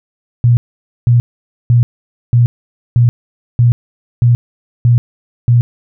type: tone bursts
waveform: sine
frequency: 120 Hz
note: B2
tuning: 49 cents flat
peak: -5 dBFS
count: 9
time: 0.44-5.61 s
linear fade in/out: 0 ms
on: 130 ms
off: 500 ms
effects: none